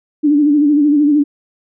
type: tone with vibrato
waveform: sine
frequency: 293.7 Hz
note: D4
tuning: in tune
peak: -8 dBFS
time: 0.23-1.24 s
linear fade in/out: 20 ms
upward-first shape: sine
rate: 13 Hz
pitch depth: 63 cents each way
effects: none